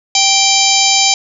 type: harmonic tone with a mistuned harmonic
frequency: 784 Hz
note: G5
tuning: in tune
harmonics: 1 / 3 / 4 / 5 / 6 / 7 / 8 / 9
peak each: -17 / -17 / -17 / -17 / -17 / -17 / -17 / -17 dBFS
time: 0.15-1.14 s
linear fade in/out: 2 ms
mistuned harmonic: 7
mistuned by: -72 cents
effects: none